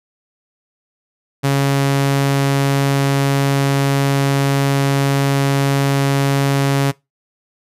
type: tone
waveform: sawtooth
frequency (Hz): 138.59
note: C#3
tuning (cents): 0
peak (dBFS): -9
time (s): 1.43-6.92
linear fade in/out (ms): 20
effects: noise-tail reverb RT60 0.2 s tail -21 dB re dry + resampled to 32000 Hz